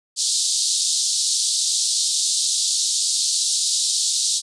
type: band-pass noise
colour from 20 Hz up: pink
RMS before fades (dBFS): -21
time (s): 0.16-4.42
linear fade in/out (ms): 50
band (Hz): 3800 to 9400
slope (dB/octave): 48
effects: resampled to 24000 Hz